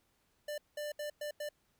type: tone bursts at uneven times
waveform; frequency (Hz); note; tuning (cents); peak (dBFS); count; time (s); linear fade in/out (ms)
square; 593; D5; +17; -38; 5; 0.48-0.58 / 0.77-0.92 / 0.99-1.1 / 1.21-1.31 / 1.4-1.49; 5
effects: pink hiss -75 dBFS RMS until 1.79 s